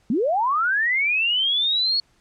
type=linear sweep; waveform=sine; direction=up; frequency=196 to 4400 Hz; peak=-18 dBFS; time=0.1-2 s; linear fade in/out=2 ms; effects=pink hiss -62 dBFS RMS until 2.2 s + low-pass 8000 Hz 12 dB/octave